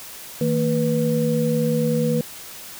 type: tone cluster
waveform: sine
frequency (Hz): 158.8 / 229 / 489.8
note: D#3 / A#3 / B4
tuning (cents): +36 / -31 / -14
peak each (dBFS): -22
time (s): 0.41-2.21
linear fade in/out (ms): 2
effects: white hiss -38 dBFS RMS until 2.79 s